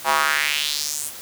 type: tone with high-pass filter sweep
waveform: square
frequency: 74 Hz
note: D2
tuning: 14 cents sharp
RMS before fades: -22 dBFS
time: 0.04-1.12 s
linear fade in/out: 50 ms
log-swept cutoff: 820 to 10000 Hz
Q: 2.6
effects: white hiss -37 dBFS RMS until 1.21 s